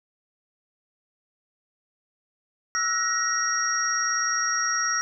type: tone cluster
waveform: sine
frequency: 1329 / 1448 / 1884 / 5630 Hz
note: E6 / F#6 / A#6 / F8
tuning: +14 / -38 / +18 / +13 cents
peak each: -27 / -31 / -29 / -26 dBFS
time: 2.75-5.01 s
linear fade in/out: 0 ms
effects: none